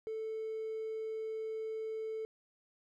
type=tone with hard clipping; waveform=triangle; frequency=440.6 Hz; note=A4; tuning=2 cents sharp; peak=-37 dBFS; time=0.07-2.25 s; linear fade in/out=0 ms; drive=4 dB; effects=none